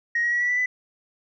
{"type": "tone with pitch steps", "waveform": "sine", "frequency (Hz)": [1879, 1901.9, 1925.1, 1948.6, 1972.4, 1996.5], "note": ["A#6", "A#6", "B6", "B6", "B6", "B6"], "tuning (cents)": [13, 34, -45, -24, -3, 18], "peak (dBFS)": -19, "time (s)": [0.15, 0.66], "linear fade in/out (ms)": 5, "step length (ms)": 85, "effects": ["tanh soft clip ceiling -16 dBFS"]}